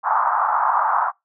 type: band-pass noise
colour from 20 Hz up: pink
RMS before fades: -19 dBFS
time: 0.03-1.12 s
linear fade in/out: 50 ms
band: 800 to 1300 Hz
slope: 48 dB/octave
effects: noise-tail reverb RT60 0.2 s tail -26 dB re dry